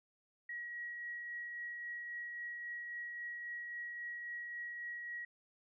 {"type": "tone with tremolo", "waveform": "sine", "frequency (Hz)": 1908, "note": "A#6", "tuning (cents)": 40, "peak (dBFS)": -40, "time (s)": [0.49, 5.25], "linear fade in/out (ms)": 5, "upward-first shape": "triangle", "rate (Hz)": 3.7, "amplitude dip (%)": 30, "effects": []}